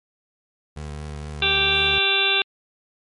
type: tone with vibrato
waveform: 25% pulse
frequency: 74.7 Hz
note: D2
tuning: 30 cents sharp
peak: -27 dBFS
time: 0.76-1.99 s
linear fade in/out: 10 ms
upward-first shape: triangle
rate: 4.3 Hz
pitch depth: 36 cents each way
type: harmonic tone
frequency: 392 Hz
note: G4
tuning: in tune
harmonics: 1 / 2 / 3 / 4 / 6 / 7 / 8 / 9 / 10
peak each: -28 / -31 / -32 / -27 / -26 / -22 / -33 / -21 / -27 dBFS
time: 1.42-2.42 s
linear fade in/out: 2 ms
effects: MP3 48 kbps